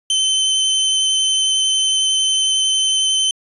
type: tone with vibrato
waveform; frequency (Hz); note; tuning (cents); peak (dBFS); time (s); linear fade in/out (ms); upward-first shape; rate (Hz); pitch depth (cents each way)
sawtooth; 3075; G7; -34; -11; 0.1-3.31; 2; sine; 11; 9
effects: resampled to 24000 Hz